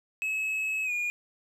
triangle tone with pitch glide, 2578 to 2433 Hz, E7 to D#7, -39 to -39 cents, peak -26 dBFS, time 0.22-1.1 s, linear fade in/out 0 ms, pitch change -100 cents, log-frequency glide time 0.84-0.92 s, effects none

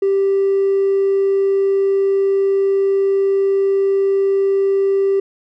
sine tone with hard clipping, 392 Hz, G4, in tune, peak -13 dBFS, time 0.02-5.2 s, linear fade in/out 5 ms, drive 1 dB, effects none

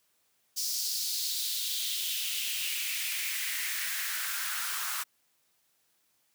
white noise with high-pass filter sweep, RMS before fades -33 dBFS, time 0.56-5.04 s, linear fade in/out 20 ms, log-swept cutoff 5300 to 1200 Hz, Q 3.1, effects white hiss -72 dBFS RMS until 6.34 s + high-pass 80 Hz 12 dB/octave

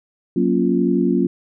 sine chord, Gb major seventh, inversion none, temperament equal with one note detuned, 185 / 235.7 / 277.2 / 349.2 Hz, Gb3 / Bb3 / Db4 / F4, 0 / +19 / 0 / 0 cents, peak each -20 dBFS, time 0.36-1.27 s, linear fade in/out 5 ms, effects none

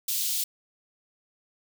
white high-pass noise, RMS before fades -28 dBFS, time 0.08-0.44 s, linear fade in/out 5 ms, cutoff 3100 Hz, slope 24 dB/octave, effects none

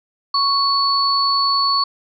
sine tone pair together, 1108.7 / 4435 Hz, C#6 / C#8, 0 / 0 cents, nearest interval 2 octaves, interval 2400 cents, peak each -17 dBFS, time 0.34-1.84 s, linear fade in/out 5 ms, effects none

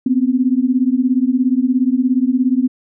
sine beating tone pair, 246.9 / 263.9 Hz, B3 / C4, 0 / +15 cents, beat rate 17 Hz, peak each -15 dBFS, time 0.06-2.68 s, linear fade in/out 5 ms, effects none

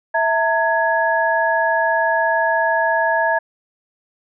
sine tone cluster, 656 / 910 / 1673 Hz, E5 / A#5 / G#6, -9 / -42 / +12 cents, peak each -19 dBFS, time 0.14-3.39 s, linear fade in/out 10 ms, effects none

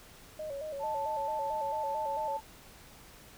sine tone with vibrato, 587.3 Hz, D5, in tune, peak -36 dBFS, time 0.39-2.37 s, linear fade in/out 5 ms, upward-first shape square, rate 4.5 Hz, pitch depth 91 cents each way
sine tone, 880 Hz, A5, in tune, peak -32 dBFS, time 0.79-2.41 s, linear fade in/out 50 ms
effects pink hiss -54 dBFS RMS until 3.37 s

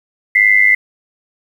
sine tone pair together, 1997 / 2099 Hz, B6 / C7, +19 / +5 cents, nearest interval minor second, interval 86 cents, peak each -10 dBFS, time 0.35-0.75 s, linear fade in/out 5 ms, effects 7-bit

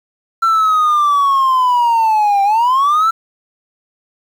triangle linear two-way sweep, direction down then up, 1353 to 784 to 1353 Hz, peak -7 dBFS, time 0.42-3.11 s, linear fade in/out 10 ms, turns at 2.43 s, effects tanh soft clip ceiling -4 dBFS + 7-bit

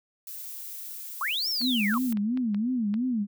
violet noise, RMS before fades -39 dBFS, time 0.27-2.13 s, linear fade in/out 2 ms
sine linear two-way sweep, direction up then down, 987.8 to 5590 to 987.8 Hz, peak -26 dBFS, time 1.21-1.98 s, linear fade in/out 2 ms, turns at 1.49 s
sine tone with vibrato, 228.6 Hz, A#3, 34 cents flat, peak -24 dBFS, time 1.6-3.27 s, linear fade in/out 50 ms, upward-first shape sine, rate 2.9 Hz, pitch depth 210 cents each way
clicks, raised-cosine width 0.3 ms, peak -27 dBFS, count 7, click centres 1.615 / 1.94 / 2.125 / 2.172 / 2.374 / 2.546 / 2.941 s
effects none

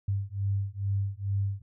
sine beating tone pair, 98 / 100.3 Hz, G2 / G2, 0 / +40 cents, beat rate 2.3 Hz, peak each -30 dBFS, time 0.08-1.62 s, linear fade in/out 5 ms, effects none

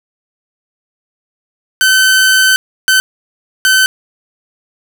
sawtooth tone bursts at uneven times, 1529 Hz, G6, 44 cents flat, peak -3 dBFS, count 3, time 1.81-2.56 / 2.88-3 / 3.65-3.86 s, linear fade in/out 0 ms, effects none

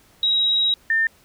sine tone pair in turn, 3829 / 1799.8 Hz, A#7 / A6, +46 / +39 cents, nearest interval octave + minor second, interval 1307 cents, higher first, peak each -16 dBFS, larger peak neither, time 0.23-0.74 / 0.9-1.07 s, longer first, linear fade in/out 2 ms, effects pink hiss -55 dBFS RMS until 1.24 s

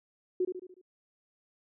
sine tone with echo, 366.2 Hz, F#4, 18 cents flat, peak -25 dBFS, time 0.4-0.45 s, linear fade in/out 5 ms, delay 73 ms, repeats 5, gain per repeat -6 dB, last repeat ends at 0.815 s, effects none

